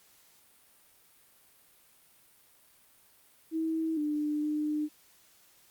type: tone with pitch steps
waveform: sine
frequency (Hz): 321.9 / 298.8 / 301.5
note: E4 / D4 / D4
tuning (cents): -41 / +30 / +46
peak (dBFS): -28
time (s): 3.51-4.89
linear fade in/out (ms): 50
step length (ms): 460
effects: white hiss -62 dBFS RMS until 5.7 s + Opus 48 kbps